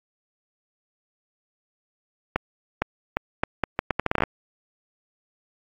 accelerating click train, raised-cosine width 0.5 ms, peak -6 dBFS, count 15, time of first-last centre 2.36-4.236 s, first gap 460 ms, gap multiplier 0.76, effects AAC 48 kbps

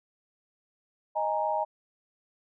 sine chord, D# suspended fourth, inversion none, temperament equal with one note detuned, 622.3 / 825.8 / 932.3 Hz, D#5 / G#5 / A#5, 0 / -10 / 0 cents, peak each -30 dBFS, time 1.15-1.65 s, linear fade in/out 20 ms, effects none

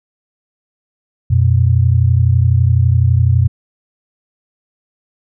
sine tone pair together, 89.4 / 121.35 Hz, F2 / B2, +41 / -30 cents, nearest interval perfect fourth, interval 529 cents, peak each -11 dBFS, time 1.3-3.48 s, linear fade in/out 10 ms, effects none

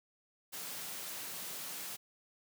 white high-pass noise, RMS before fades -43 dBFS, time 0.52-1.97 s, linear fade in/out 20 ms, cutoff 120 Hz, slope 48 dB/octave, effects none

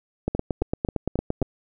two click trains, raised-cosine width 2 ms, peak -11 / -10 dBFS, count 5 / 11, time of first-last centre 0.35-1.425 / 0.28-1.418 s, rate 3.72 / 8.79 Hz, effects none

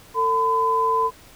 sine tone pair together, 450 / 1011.7 Hz, A4 / B5, +39 / +41 cents, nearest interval octave + major second, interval 1402 cents, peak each -24 / -18 dBFS, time 0.14-1.11 s, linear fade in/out 50 ms, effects pink hiss -48 dBFS RMS until 1.35 s

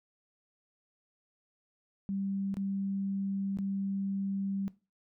sine tone with dropouts, 196 Hz, G3, in tune, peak -31 dBFS, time 2.09-4.68 s, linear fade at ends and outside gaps 0 ms, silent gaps 2.542-2.569 / 3.572-3.587 s, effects noise-tail reverb RT60 0.3 s tail -19 dB re dry

